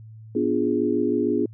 sine chord, B diminished seventh, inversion none, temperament equal, 246.9 / 293.7 / 349.2 / 415.3 Hz, B3 / D4 / F4 / Ab4, 0 / 0 / 0 / 0 cents, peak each -25 dBFS, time 0.35-1.46 s, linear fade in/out 5 ms, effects added 110 Hz sine -40 dBFS peak until 1.53 s

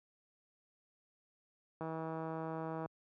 click train, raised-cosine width 1 ms, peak -28 dBFS, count 170, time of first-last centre 1.81-2.86 s, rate 161 Hz, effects high-pass 80 Hz 12 dB/octave

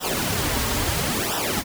pink noise with flanger, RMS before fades -24 dBFS, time 0-1.64 s, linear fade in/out 50 ms, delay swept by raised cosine 0.45 to 6.05 ms, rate 0.74 Hz, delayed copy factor -0.8, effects none

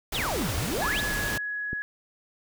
pink noise, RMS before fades -31 dBFS, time 0.12-1.38 s, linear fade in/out 5 ms
sine exponential two-way sweep, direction down then up, 4186 to 68.9 to 4186 Hz, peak -28 dBFS, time 0.14-1.01 s, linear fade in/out 10 ms, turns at 0.55 s
sine tone with pitch glide, 1694 to 1678.4 Hz, G#6 to G#6, +34 to +18 cents, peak -29 dBFS, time 0.82-1.82 s, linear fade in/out 0 ms, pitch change -16 cents, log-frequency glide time 1.06-1.15 s
click, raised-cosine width 3 ms, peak -21 dBFS, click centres 1.731 s
effects none

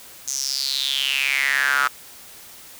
square tone with high-pass filter sweep, 68.1 Hz, C#2, 30 cents flat, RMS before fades -22 dBFS, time 0.27-1.88 s, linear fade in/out 10 ms, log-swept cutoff 6500 to 1300 Hz, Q 7.2, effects white hiss -43 dBFS RMS until 2.79 s

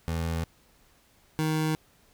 25% pulse tone pair in turn, 82.41 / 156.56 Hz, E2 / D#3, 0 / +11 cents, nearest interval major seventh, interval 1111 cents, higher second, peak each -24 / -21 dBFS, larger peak second, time 0.08-0.44 / 1.39-1.75 s, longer neither, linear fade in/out 0 ms, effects pink hiss -62 dBFS RMS until 2.13 s

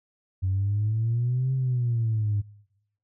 sine exponential two-way sweep, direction up then down, 92.5 to 133 to 101.1 Hz, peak -21 dBFS, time 0.42-2.42 s, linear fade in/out 20 ms, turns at 1.53 s, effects noise-tail reverb RT60 0.9 s tail -24 dB re dry + tanh soft clip ceiling -18 dBFS

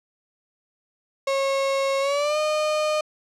35% pulse tone with pitch glide, 545 to 611.7 Hz, C#5 to D#5, -29 to -30 cents, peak -19 dBFS, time 1.27-3.01 s, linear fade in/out 5 ms, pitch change +199 cents, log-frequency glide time 2-2.38 s, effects low-pass 7000 Hz 12 dB/octave

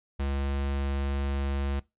square tone, 69.3 Hz, C#2, in tune, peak -28 dBFS, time 0.19-1.8 s, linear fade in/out 10 ms, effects noise-tail reverb RT60 0.2 s tail -20 dB re dry + resampled to 8000 Hz

